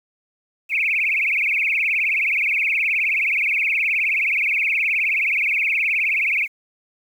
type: tone with vibrato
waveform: sine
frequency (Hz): 2381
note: D7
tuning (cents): +23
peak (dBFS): -17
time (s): 0.69-6.48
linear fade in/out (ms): 50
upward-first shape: triangle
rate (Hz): 19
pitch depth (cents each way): 230
effects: 8-bit